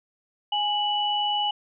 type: tone pair together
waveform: sine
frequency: 829.8 / 2957 Hz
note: G#5 / F#7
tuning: -2 / -2 cents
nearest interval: octave + minor seventh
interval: 2200 cents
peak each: -25 dBFS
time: 0.52-1.51 s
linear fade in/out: 5 ms
effects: none